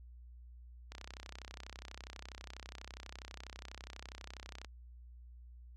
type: click train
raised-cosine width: 0.2 ms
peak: -29 dBFS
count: 121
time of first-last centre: 0.92-4.647 s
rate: 32.2 Hz
effects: added 60 Hz sine -51 dBFS peak until 5.76 s + MP3 96 kbps